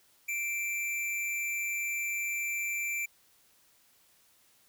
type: tone with amplitude modulation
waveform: square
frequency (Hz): 2349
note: D7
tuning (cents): 0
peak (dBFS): -30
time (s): 0.28-3.06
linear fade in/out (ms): 10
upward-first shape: sine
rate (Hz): 225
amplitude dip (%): 35
effects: white hiss -65 dBFS RMS until 4.68 s